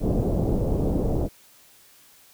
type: low-pass noise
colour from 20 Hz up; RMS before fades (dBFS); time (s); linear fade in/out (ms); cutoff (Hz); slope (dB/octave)
pink; -23; 0-1.29; 50; 580; 24
effects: white hiss -54 dBFS RMS until 2.33 s